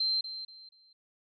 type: tone with echo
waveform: sine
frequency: 4128 Hz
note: C8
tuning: 24 cents flat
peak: -26 dBFS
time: 0-0.21 s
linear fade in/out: 5 ms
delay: 240 ms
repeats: 3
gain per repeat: -11 dB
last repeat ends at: 0.93 s
effects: none